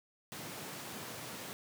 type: high-pass noise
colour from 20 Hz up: pink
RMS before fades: -45 dBFS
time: 0.32-1.53 s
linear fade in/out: 0 ms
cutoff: 120 Hz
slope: 24 dB/octave
effects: none